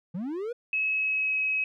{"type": "linear sweep", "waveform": "triangle", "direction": "up", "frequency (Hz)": [159.3, 496.3], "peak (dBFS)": -28, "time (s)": [0.14, 0.53], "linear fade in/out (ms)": 10}
{"type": "tone with pitch glide", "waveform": "sine", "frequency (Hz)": [2574, 2553], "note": ["E7", "D#7"], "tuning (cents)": [-42, 44], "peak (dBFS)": -24, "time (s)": [0.73, 1.64], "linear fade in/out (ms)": 2, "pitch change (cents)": -14, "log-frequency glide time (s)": [0.89, 1.35]}
{"effects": []}